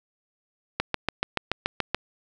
click train, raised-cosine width 0.3 ms, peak -7 dBFS, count 9, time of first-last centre 0.8-1.946 s, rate 6.98 Hz, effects none

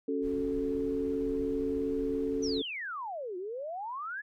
sine chord, F# minor, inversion second, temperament equal, 277.2 / 370 / 440 Hz, C#4 / F#4 / A4, 0 / 0 / 0 cents, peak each -32 / -38 / -32 dBFS, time 0.08-2.62 s, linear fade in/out 5 ms
brown noise, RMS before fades -46 dBFS, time 0.21-2.63 s, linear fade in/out 50 ms
sine exponential two-way sweep, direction down then up, 6180 to 349.2 to 1748 Hz, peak -35 dBFS, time 2.42-4.22 s, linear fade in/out 20 ms, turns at 3.37 s
effects none

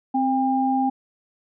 sine tone pair together, 261.6 / 802.2 Hz, C4 / G5, 0 / +40 cents, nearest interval octave + perfect fifth, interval 1940 cents, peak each -21 dBFS, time 0.14-0.9 s, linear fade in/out 10 ms, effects none

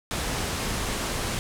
pink low-pass noise, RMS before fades -29 dBFS, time 0.11-1.39 s, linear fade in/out 0 ms, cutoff 11000 Hz, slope 24 dB/octave, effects none

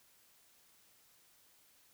silence, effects white hiss -67 dBFS RMS until 1.93 s

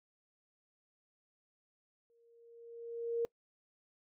sine tone with exponential growth, 466.2 Hz, A#4, in tune, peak -29 dBFS, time 2.1-3.25 s, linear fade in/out 0 ms, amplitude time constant 250 ms, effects noise-tail reverb RT60 0.1 s tail -24 dB re dry

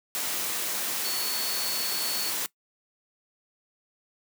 sine tone in noise, 4422 Hz, C#8, 5 cents flat, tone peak -32 dBFS, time 1.05-2.3 s, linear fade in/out 0 ms, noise white, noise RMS -30 dBFS, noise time 0.15-2.46 s, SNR -5 dB, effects noise-tail reverb RT60 0.1 s tail -20 dB re dry + high-pass 200 Hz 12 dB/octave

